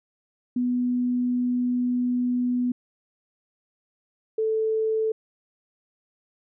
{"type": "tone pair in turn", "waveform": "sine", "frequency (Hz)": [246.9, 439.9], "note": ["B3", "A4"], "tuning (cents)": [0, 0], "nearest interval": "minor seventh", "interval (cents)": 1000, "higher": "second", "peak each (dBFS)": -21, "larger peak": "neither", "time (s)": [[0.56, 2.72], [4.38, 5.12]], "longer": "first", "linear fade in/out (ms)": 5, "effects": []}